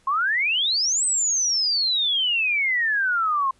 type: exponential two-way sweep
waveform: sine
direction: up then down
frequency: 1046.5 to 8240 to 1046.5 Hz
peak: -19 dBFS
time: 0.07-3.51 s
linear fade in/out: 5 ms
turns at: 1.05 s
effects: pink hiss -61 dBFS RMS until 3.59 s + resampled to 24000 Hz